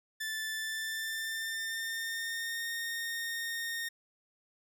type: tone with pitch glide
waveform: sawtooth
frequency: 1758 to 1842.2 Hz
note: A6 to A#6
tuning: -2 to -21 cents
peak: -31 dBFS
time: 0.2-3.89 s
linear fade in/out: 10 ms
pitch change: +81 cents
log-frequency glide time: 0.55-2.67 s
effects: none